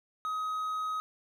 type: tone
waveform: triangle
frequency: 1263 Hz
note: D#6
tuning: 26 cents sharp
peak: -29 dBFS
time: 0.25-1 s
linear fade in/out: 0 ms
effects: none